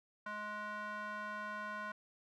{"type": "tone with band-pass filter", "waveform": "square", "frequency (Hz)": 210, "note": "G#3", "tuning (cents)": 19, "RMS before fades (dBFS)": -43, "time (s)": [0.26, 1.92], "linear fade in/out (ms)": 5, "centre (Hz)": 1300, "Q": 4.3, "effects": []}